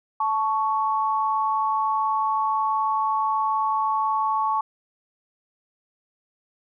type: tone pair together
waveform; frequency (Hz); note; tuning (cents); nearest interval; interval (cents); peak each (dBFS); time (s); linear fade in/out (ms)
sine; 874 / 1112.6; A5 / C#6; -12 / +6; major third; 418; -23; 0.2-4.61; 5
effects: none